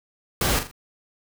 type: noise with echo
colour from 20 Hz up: pink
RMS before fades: -22 dBFS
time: 0.41-0.59 s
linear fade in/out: 2 ms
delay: 41 ms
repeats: 3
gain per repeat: -8 dB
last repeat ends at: 0.713 s
effects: none